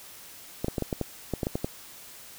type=clicks; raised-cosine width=2 ms; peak=-14 dBFS; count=11; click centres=0.645 / 0.683 / 0.782 / 0.823 / 0.928 / 1.013 / 1.337 / 1.432 / 1.469 / 1.555 / 1.645 s; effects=white hiss -47 dBFS RMS until 2.38 s